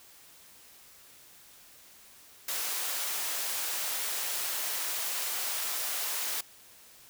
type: high-pass noise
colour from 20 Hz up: white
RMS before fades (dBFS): -33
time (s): 2.48-6.41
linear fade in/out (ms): 5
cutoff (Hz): 530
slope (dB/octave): 12
effects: white hiss -55 dBFS RMS until 7.09 s

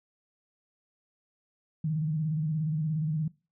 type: tone with vibrato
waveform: sine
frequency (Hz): 155.56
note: D#3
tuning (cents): 0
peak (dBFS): -26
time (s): 1.84-3.28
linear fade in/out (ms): 5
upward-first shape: square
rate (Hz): 17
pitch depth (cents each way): 63
effects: noise-tail reverb RT60 0.3 s tail -22 dB re dry

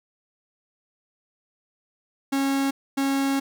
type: tone pair in turn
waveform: 45% pulse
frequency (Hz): 273.7 / 273.7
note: C#4 / C#4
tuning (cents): -22 / -22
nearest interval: unison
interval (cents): 0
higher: neither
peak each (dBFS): -21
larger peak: neither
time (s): 2.32-2.71 / 2.97-3.4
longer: second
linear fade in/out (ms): 10
effects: none

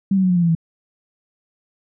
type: tone with pitch steps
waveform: sine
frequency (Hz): 195.1 / 189.55 / 184.15 / 178.91 / 173.81 / 168.87 / 164.06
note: G3 / F#3 / F#3 / F3 / F3 / E3 / E3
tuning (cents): -8 / +42 / -8 / +42 / -8 / +42 / -8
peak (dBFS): -13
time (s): 0.11-0.551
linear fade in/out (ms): 5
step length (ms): 63
effects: none

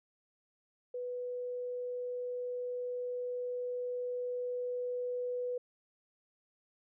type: tone with level ramp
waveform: sine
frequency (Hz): 493.9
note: B4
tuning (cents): 0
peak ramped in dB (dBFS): -36 to -33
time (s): 0.94-5.58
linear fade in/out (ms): 5
effects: none

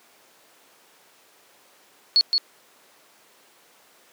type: tone with echo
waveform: sine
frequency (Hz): 4371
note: C#8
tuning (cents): -25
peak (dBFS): -13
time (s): 2.16-2.21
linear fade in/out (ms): 0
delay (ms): 170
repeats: 1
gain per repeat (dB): -4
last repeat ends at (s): 2.38
effects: pink hiss -55 dBFS RMS until 4.12 s + high-pass 400 Hz 12 dB/octave

